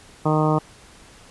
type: harmonic tone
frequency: 154.4 Hz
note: D#3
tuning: 13 cents flat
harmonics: 1 / 2 / 3 / 4 / 5 / 6 / 7 / 8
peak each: -20 / -23 / -25 / -26 / -27 / -28 / -28 / -29 dBFS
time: 0.25-0.59 s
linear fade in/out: 10 ms
effects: pink hiss -48 dBFS RMS until 1.3 s + resampled to 24000 Hz